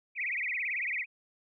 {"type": "tone with vibrato", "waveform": "sine", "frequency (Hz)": 2217, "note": "C#7", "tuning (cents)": 0, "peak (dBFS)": -30, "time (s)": [0.15, 1.06], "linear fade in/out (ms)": 50, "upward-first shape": "triangle", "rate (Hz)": 18, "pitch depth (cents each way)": 280, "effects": []}